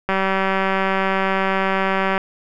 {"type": "click train", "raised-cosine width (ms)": 0.5, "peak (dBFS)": -5, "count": 402, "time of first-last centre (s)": [0.09, 2.179], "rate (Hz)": 192, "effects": []}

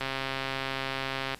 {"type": "click train", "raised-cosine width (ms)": 0.3, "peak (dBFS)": -15, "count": 180, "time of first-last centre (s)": [0.01, 1.346], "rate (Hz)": 134, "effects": ["pink hiss -52 dBFS RMS until 1.39 s", "resampled to 32000 Hz"]}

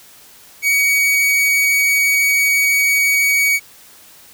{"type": "tone", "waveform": "45% pulse", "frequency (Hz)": 2253, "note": "C#7", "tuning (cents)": 28, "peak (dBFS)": -12, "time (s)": [0.62, 3.6], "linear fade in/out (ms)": 50, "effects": ["white hiss -44 dBFS RMS until 4.33 s"]}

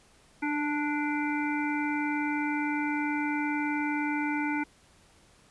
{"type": "harmonic tone with a mistuned harmonic", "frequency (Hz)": 293.7, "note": "D4", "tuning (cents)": 0, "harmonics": [1, 3, 5, 7, 8], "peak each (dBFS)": [-29, -34, -36, -37, -38], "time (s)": [0.42, 4.64], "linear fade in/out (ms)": 10, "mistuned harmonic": 1, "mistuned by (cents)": 18, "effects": ["pink hiss -60 dBFS RMS until 5.5 s", "resampled to 24000 Hz"]}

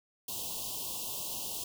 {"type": "band-stop noise", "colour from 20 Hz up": "white", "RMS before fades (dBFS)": -38, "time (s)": [0.28, 1.64], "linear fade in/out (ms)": 5, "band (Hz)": [1100, 2700], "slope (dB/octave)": 96, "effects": []}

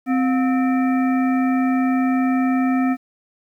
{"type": "harmonic tone with a mistuned harmonic", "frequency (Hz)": 259.9, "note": "C4", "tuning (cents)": -11, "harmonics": [1, 3, 5, 7, 9], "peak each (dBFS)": [-16, -26, -30, -33, -35], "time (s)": [0.06, 2.97], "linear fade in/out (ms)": 50, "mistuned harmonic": 3, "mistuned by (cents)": -150, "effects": ["9-bit"]}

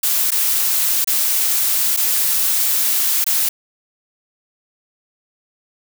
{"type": "noise with dropouts", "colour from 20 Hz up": "blue", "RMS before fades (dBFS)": -17, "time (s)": [0.03, 3.49], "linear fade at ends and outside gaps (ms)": 5, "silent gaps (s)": [[0.307, 0.317], [1.045, 1.073], [1.965, 1.972], [3.243, 3.264]], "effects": []}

